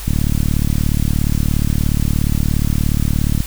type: click train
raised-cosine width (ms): 5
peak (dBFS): -4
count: 124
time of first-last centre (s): 0.08-3.404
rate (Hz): 37
effects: added 50 Hz sine -27 dBFS peak until 3.46 s + white hiss -32 dBFS RMS until 3.46 s